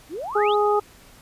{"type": "exponential sweep", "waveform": "sine", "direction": "up", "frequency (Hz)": [277.2, 4216], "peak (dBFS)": -28, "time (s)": [0.09, 0.56], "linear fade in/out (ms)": 50}
{"type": "harmonic tone", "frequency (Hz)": 415.3, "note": "G#4", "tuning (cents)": 0, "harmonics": [1, 2, 3], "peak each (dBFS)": [-19, -22, -24], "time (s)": [0.35, 0.8], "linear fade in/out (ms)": 10}
{"effects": ["pink hiss -50 dBFS RMS until 1.21 s", "resampled to 32000 Hz"]}